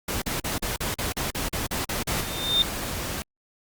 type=noise bursts; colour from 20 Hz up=pink; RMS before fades=-28 dBFS; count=12; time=0.08-2.211 s; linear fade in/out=5 ms; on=140 ms; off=41 ms
type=noise; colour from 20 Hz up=pink; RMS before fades=-31 dBFS; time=2.08-3.22 s; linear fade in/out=0 ms
type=tone with exponential growth; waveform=sine; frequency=3626 Hz; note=A#7; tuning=49 cents flat; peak=-15 dBFS; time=2.11-2.62 s; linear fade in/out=1 ms; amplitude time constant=110 ms
effects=Opus 48 kbps